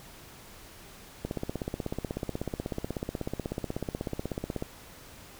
click train, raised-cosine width 2 ms, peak -18 dBFS, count 56, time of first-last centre 1.25-4.624 s, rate 16.3 Hz, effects pink hiss -50 dBFS RMS until 5.39 s

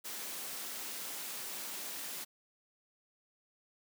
white high-pass noise, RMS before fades -42 dBFS, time 0.04-2.25 s, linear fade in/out 20 ms, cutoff 170 Hz, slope 24 dB/octave, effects none

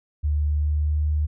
sine tone with pitch glide, 74.3 to 75.56 Hz, D2 to D2, +21 to +50 cents, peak -19 dBFS, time 0.23-1.27 s, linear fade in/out 20 ms, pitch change +29 cents, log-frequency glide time 0.49-1.09 s, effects none

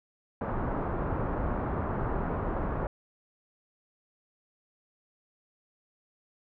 pink low-pass noise, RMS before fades -31 dBFS, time 0.41-2.87 s, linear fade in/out 2 ms, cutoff 1300 Hz, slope 24 dB/octave, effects none

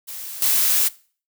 blue noise with level steps, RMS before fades -33 / -18 dBFS, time 0.07-0.89 s, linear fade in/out 20 ms, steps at 0.42 s, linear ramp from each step 2 ms, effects noise-tail reverb RT60 0.4 s tail -20 dB re dry

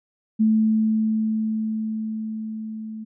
sine tone with level ramp, 218.8 Hz, A3, 9 cents flat, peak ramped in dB -14 to -31 dBFS, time 0.39-3.05 s, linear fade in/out 20 ms, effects none

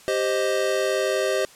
square chord, C minor, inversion second, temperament equal, 392 / 523.3 / 622.3 Hz, G4 / C5 / Eb5, 0 / 0 / 0 cents, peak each -26 dBFS, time 0.08-1.45 s, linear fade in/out 0 ms, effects white hiss -49 dBFS RMS until 1.55 s + low-pass 10000 Hz 12 dB/octave

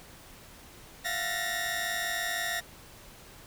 sawtooth tone cluster, 684 / 724 / 1787 / 1893 Hz, F5 / F#5 / A6 / A#6, -36 / -38 / +26 / +26 cents, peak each -34 / -36 / -31 / -30 dBFS, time 1.04-2.61 s, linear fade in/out 20 ms, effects pink hiss -51 dBFS RMS until 3.46 s

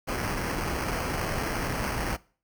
pink noise with sample-and-hold, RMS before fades -30 dBFS, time 0.07-2.17 s, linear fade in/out 20 ms, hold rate 3675 Hz, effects noise-tail reverb RT60 0.4 s tail -21 dB re dry

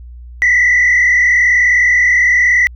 sine tone with frequency modulation, 1975.5 Hz, B6, in tune, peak -6 dBFS, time 0.42-2.67 s, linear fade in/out 0 ms, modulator 39.1 Hz, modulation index 1.5, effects tanh soft clip ceiling -5 dBFS + added 60 Hz sine -30 dBFS peak until 2.75 s

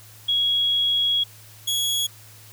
sine / sawtooth tone pair in turn, 3322 / 3341 Hz, G#7 / G#7, 0 / +10 cents, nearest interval unison, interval 10 cents, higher second, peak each -18 dBFS, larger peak neither, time 0.28-1.24 / 1.67-2.07 s, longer first, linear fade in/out 10 ms, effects added 107 Hz sine -48 dBFS peak until 2.52 s + white hiss -48 dBFS RMS until 2.52 s

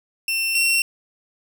sawtooth tone pair in turn, 2700 / 2723 Hz, E7 / F7, +41 / -44 cents, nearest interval unison, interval 15 cents, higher second, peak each -17 / -13 dBFS, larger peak second, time 0.28-0.55 / 0.55-0.82 s, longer neither, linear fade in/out 2 ms, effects none

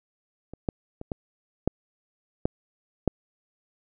clicks, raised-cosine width 2 ms, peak -26 / -12 / -23 / -16 / -8 / -9 / -7 dBFS, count 7, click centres 0.536 / 0.688 / 1.014 / 1.118 / 1.676 / 2.455 / 3.077 s, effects none

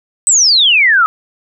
sine exponential sweep, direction down, 8320 to 1249 Hz, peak -6 dBFS, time 0.27-1.06 s, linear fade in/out 0 ms, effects none

